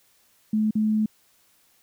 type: tone with dropouts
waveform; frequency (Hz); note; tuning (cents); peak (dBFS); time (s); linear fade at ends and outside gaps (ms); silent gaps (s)
sine; 215.5; A3; -36; -19; 0.53-1.06; 5; 0.709-0.753
effects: white hiss -62 dBFS RMS until 1.82 s